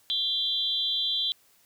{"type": "tone cluster", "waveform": "sine", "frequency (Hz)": [3199, 3484, 3936], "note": ["G7", "A7", "B7"], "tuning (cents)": [34, -18, -7], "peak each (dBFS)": [-29, -29, -30], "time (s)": [0.1, 1.32], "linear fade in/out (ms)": 0, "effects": ["white hiss -62 dBFS RMS until 1.65 s"]}